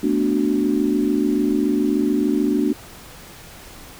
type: chord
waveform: sine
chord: B minor seventh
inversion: third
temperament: equal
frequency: 220 / 246.9 / 293.7 / 370 Hz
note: A3 / B3 / D4 / F#4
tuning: 0 / 0 / 0 / 0 cents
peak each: -23 / -23 / -19 / -24 dBFS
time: 0.03-2.73 s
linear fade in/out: 5 ms
effects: pink hiss -41 dBFS RMS until 3.99 s